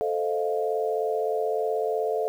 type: chord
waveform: sine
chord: F dominant seventh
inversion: first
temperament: equal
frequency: 440 / 523.3 / 622.3 / 698.5 Hz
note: A4 / C5 / Eb5 / F5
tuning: 0 / 0 / 0 / 0 cents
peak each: -26 / -32 / -31 / -30 dBFS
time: 0.01-2.28 s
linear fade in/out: 0 ms
effects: 9-bit